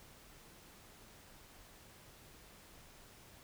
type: silence
effects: pink hiss -59 dBFS RMS until 3.43 s